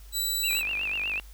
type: tone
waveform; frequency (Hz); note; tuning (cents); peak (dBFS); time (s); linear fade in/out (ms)
15% pulse; 3951; B7; 0; -19; 0.12-0.63; 50
type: tone with vibrato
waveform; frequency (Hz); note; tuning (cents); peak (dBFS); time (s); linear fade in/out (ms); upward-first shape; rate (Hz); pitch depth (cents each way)
sine; 2593; E7; -29; -27; 0.43-1.2; 10; triangle; 8.1; 160
type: click train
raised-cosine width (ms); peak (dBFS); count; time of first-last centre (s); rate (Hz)
0.3; -24; 35; 0.51-1.198; 49.4
effects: added 50 Hz sine -44 dBFS peak until 1.33 s + white hiss -56 dBFS RMS until 1.33 s